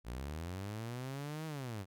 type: linear two-way sweep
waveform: sawtooth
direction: up then down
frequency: 54.6 to 160.7 to 90 Hz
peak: -36 dBFS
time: 0.04-1.86 s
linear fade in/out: 50 ms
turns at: 1.46 s
effects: none